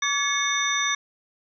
sine tone cluster, 1143 / 1703 / 2199 / 3631 / 5930 Hz, D6 / G#6 / C#7 / A#7 / F#8, -47 / +43 / -14 / -46 / +3 cents, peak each -28 dBFS, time 0.02-0.95 s, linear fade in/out 5 ms, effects none

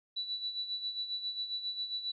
sine tone with tremolo, 3951 Hz, B7, in tune, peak -32 dBFS, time 0.16-2.12 s, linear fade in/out 10 ms, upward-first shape sine, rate 7.4 Hz, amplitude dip 65%, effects none

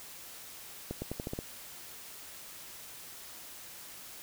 accelerating click train, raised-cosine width 2 ms, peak -22 dBFS, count 7, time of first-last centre 0.91-1.389 s, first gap 110 ms, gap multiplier 0.87, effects white hiss -48 dBFS RMS until 4.22 s

